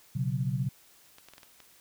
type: chord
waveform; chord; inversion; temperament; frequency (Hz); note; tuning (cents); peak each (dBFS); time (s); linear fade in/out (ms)
sine; B suspended second; none; equal; 123.47 / 138.59 / 185; B2 / C#3 / F#3; 0 / 0 / 0; -31 / -30 / -35; 0.15-0.69; 10
type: clicks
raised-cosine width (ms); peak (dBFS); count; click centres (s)
0.2; -32; 6; 1.184 / 1.286 / 1.336 / 1.381 / 1.432 / 1.603
effects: white hiss -59 dBFS RMS until 1.8 s